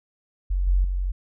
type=tone with level steps; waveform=sine; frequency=45.9 Hz; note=F#1; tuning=13 cents flat; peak=-20 / -16 / -22 dBFS; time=0.5-1.12 s; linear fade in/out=10 ms; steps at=0.67 / 0.84 s; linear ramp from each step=5 ms; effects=none